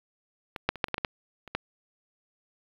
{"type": "clicks", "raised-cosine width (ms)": 0.3, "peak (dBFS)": [-18, -6, -23, -7, -26, -11, -15, -10, -27, -11], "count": 10, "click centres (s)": [0.562, 0.69, 0.757, 0.842, 0.884, 0.943, 0.981, 1.048, 1.477, 1.55], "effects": ["low-pass 4000 Hz 12 dB/octave", "8-bit"]}